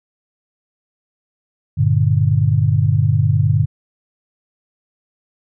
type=chord; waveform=sine; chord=G minor; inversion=none; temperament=just; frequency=98 / 117.6 / 147 Hz; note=G2 / Bb2 / D3; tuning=0 / +16 / +2 cents; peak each=-16 dBFS; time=1.77-3.66 s; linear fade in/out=20 ms; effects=none